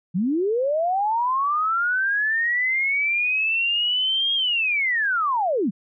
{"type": "linear two-way sweep", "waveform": "sine", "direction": "up then down", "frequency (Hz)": [162, 3268, 162], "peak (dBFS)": -19, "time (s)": [0.14, 5.71], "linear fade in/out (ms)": 20, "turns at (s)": 4.34, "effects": []}